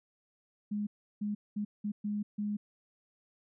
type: tone bursts at uneven times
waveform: sine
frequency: 207.7 Hz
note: G#3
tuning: in tune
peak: -31 dBFS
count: 6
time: 0.71-0.87 / 1.21-1.35 / 1.56-1.65 / 1.84-1.92 / 2.04-2.23 / 2.38-2.57 s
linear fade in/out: 10 ms
effects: none